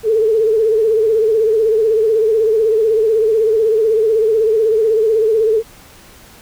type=tone with vibrato; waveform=sine; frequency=440 Hz; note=A4; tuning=in tune; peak=-10 dBFS; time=0.03-5.63 s; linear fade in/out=50 ms; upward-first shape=sine; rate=16 Hz; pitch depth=73 cents each way; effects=pink hiss -42 dBFS RMS until 6.41 s